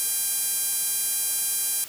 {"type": "tone with band-pass filter", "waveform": "5% pulse", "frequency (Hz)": 799, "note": "G5", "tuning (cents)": 33, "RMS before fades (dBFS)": -26, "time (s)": [0, 1.84], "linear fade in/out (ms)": 0, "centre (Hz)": 12000, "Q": 2.6, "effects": ["white hiss -41 dBFS RMS until 1.88 s"]}